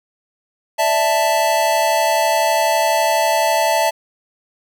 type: chord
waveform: square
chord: D suspended second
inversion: none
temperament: equal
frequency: 587.3 / 659.3 / 880 Hz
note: D5 / E5 / A5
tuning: 0 / 0 / 0 cents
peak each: -23 / -18 / -18 dBFS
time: 0.78-3.91 s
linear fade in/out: 20 ms
effects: none